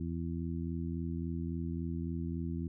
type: harmonic tone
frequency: 83.6 Hz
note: E2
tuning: 25 cents sharp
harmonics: 1 / 2 / 3 / 4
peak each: -38 / -38 / -40 / -44 dBFS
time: 0-2.68 s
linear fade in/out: 5 ms
effects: none